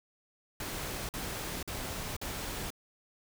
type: noise bursts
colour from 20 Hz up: pink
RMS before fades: -38 dBFS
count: 4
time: 0.6-2.704 s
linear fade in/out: 2 ms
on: 490 ms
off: 48 ms
effects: none